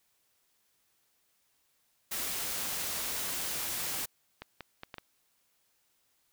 white noise, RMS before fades -35 dBFS, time 2.11-4.06 s, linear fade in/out 10 ms
clicks, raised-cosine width 0.3 ms, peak -25 dBFS, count 6, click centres 3.292 / 4.42 / 4.607 / 4.834 / 4.942 / 4.983 s
effects white hiss -73 dBFS RMS until 6.32 s

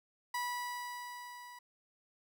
30% pulse tone with level ramp, 978 Hz, B5, 17 cents flat, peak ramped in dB -31 to -47 dBFS, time 0.34-1.59 s, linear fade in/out 5 ms, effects none

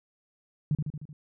sine tone with echo, 150 Hz, D3, 37 cents sharp, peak -22 dBFS, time 0.71-0.75 s, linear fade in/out 2 ms, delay 76 ms, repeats 5, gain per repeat -4 dB, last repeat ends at 1.13 s, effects none

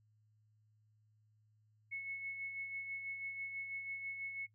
sine tone with tremolo, 2197 Hz, C#7, 16 cents flat, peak -39 dBFS, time 1.91-4.47 s, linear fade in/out 20 ms, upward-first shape sine, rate 6.1 Hz, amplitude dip 45%, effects noise-tail reverb RT60 0.1 s tail -23 dB re dry + added 107 Hz sine -69 dBFS peak until 4.54 s

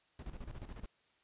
brown noise with tremolo, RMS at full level -44 dBFS, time 0.19-0.86 s, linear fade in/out 2 ms, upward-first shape square, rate 14 Hz, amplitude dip 70%, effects white hiss -72 dBFS RMS until 1.23 s + resampled to 8000 Hz

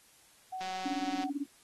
sine tone, 750 Hz, F#5, 23 cents sharp, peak -36 dBFS, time 0.52-1.3 s, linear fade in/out 10 ms
click train, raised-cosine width 0.2 ms, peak -27 dBFS, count 118, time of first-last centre 0.61-1.239 s, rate 186 Hz
sine tone with tremolo, 283.1 Hz, C#4, 37 cents sharp, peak -29 dBFS, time 0.85-1.46 s, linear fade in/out 10 ms, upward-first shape sine, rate 18 Hz, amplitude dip 95%
effects white hiss -62 dBFS RMS until 1.63 s + AAC 32 kbps

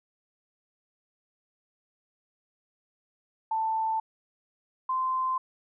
sine tone pair in turn, 886 / 1037.3 Hz, A5 / C6, +12 / -15 cents, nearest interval minor third, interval 273 cents, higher second, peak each -25 dBFS, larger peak neither, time 3.51-4 / 4.89-5.38 s, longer neither, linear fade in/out 5 ms, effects none

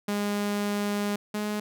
sawtooth tone pair in turn, 205 / 209.7 Hz, G#3 / G#3, -22 / +17 cents, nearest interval unison, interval 39 cents, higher second, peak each -22 / -24 dBFS, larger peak first, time 0.08-1.16 / 1.34-1.6 s, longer first, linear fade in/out 5 ms, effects none

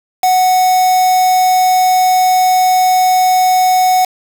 triangle tone with quantisation, 740 Hz, F#5, in tune, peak -6 dBFS, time 0.23-4.05 s, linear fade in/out 5 ms, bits 3, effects none

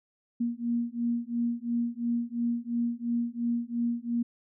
sine beating tone pair, 235 / 237.9 Hz, A#3 / A#3, +14 / +35 cents, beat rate 2.9 Hz, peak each -30 dBFS, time 0.4-4.23 s, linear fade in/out 10 ms, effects none

